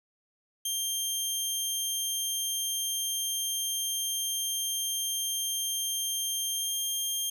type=tone with pitch glide; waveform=15% pulse; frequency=3180 to 3200 Hz; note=G7 to G7; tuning=+24 to +35 cents; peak=-22 dBFS; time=0.65-7.3 s; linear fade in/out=5 ms; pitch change=+11 cents; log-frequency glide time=6.52-6.74 s; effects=none